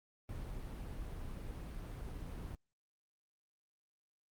brown noise, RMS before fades -44 dBFS, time 0.29-2.55 s, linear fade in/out 2 ms, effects Opus 32 kbps

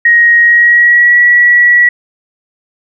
sine tone with pitch glide, 1882 to 1934.9 Hz, A#6 to B6, +16 to -36 cents, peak -3 dBFS, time 0.05-1.89 s, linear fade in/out 5 ms, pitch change +48 cents, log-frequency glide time 0.4-1.19 s, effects none

